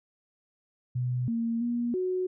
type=tone with pitch steps; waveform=sine; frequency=124.6 / 230.5 / 238.6 / 368.4 Hz; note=B2 / A#3 / A#3 / F#4; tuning=+16 / -19 / +41 / -7 cents; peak=-26 dBFS; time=0.95-2.27 s; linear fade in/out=10 ms; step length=330 ms; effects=none